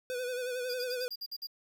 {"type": "tone with vibrato", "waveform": "square", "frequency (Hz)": 499, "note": "B4", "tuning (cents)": 18, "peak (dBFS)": -34, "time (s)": [0.1, 1.08], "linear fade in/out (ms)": 0, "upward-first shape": "sine", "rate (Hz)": 11, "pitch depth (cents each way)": 47}
{"type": "tone bursts", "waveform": "square", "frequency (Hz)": 4819, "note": "D8", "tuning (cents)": 44, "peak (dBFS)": -37, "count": 8, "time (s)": [0.69, 1.471], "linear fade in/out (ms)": 10, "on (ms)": 53, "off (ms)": 51}
{"effects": ["11-bit"]}